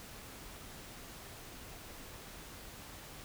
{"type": "silence", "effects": ["pink hiss -50 dBFS RMS until 3.24 s"]}